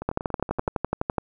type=two click trains; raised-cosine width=1 ms; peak=-9 / -18 dBFS; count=14 / 8; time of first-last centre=0.09-1.182 / 0.02-0.68 s; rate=11.9 / 10.6 Hz; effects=none